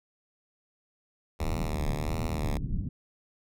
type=tone with vibrato; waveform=5% pulse; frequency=76.9 Hz; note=D#2; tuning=20 cents flat; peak=-23 dBFS; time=1.39-2.58 s; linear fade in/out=10 ms; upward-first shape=sine; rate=1.5 Hz; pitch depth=81 cents each way
type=low-pass noise; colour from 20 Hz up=pink; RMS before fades=-31 dBFS; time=1.4-2.89 s; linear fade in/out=5 ms; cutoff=220 Hz; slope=24 dB/octave
effects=none